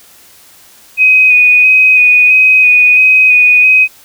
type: tone with vibrato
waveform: sine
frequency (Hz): 2500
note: D#7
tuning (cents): +8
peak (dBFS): -3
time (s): 0.97-3.88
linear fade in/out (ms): 50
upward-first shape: square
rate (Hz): 1.5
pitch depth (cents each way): 15
effects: white hiss -41 dBFS RMS until 4.04 s

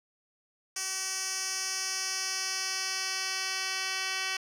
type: tone with band-pass filter sweep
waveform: 10% pulse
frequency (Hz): 380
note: F#4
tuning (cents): +46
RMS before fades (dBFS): -33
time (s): 0.76-4.37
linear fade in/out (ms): 5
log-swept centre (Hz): 6800 to 3800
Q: 1.9
effects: 10-bit

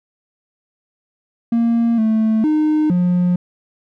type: tone with pitch steps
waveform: triangle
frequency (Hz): 232.4 / 219.9 / 306.7 / 178.2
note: A#3 / A3 / D#4 / F3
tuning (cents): -5 / -1 / -25 / +35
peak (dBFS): -10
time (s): 1.52-3.36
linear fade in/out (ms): 5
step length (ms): 460
effects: tanh soft clip ceiling -6 dBFS

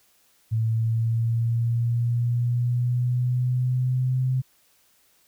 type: linear sweep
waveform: sine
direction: up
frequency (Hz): 111.6 to 129.7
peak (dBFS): -20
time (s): 0.51-4.42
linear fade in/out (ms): 20
effects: white hiss -62 dBFS RMS until 5.27 s

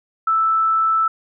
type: tone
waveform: sine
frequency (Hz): 1318.5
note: E6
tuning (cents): 0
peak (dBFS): -14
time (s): 0.27-1.08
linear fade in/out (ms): 5
effects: none

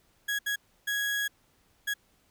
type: tone bursts at uneven times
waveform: 35% pulse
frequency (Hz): 1661.2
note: G#6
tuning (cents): 0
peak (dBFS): -26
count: 4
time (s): 0.28-0.39 / 0.46-0.56 / 0.87-1.28 / 1.87-1.94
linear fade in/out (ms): 10
effects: pink hiss -67 dBFS RMS until 2.3 s

